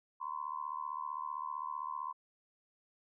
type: tone with amplitude modulation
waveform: sine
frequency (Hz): 1031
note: C6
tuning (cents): -26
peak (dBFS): -33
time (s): 0.2-2.13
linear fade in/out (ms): 20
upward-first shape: sine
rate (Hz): 75.5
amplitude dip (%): 100
effects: none